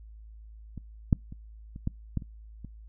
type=clicks; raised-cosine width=5 ms; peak=-26 / -8 / -29 / -29 / -16 / -16 / -30 / -28 dBFS; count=8; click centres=0.777 / 1.128 / 1.324 / 1.761 / 1.874 / 2.173 / 2.222 / 2.647 s; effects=noise-tail reverb RT60 0.2 s tail -26 dB re dry + added 54 Hz sine -45 dBFS peak until 2.88 s